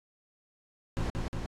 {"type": "noise with echo", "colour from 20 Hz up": "brown", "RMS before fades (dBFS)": -31, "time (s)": [0.97, 1.1], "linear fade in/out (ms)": 0, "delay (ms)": 180, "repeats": 2, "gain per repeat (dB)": -2, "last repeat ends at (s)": 1.46, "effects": ["low-pass 8000 Hz 12 dB/octave", "AAC 64 kbps"]}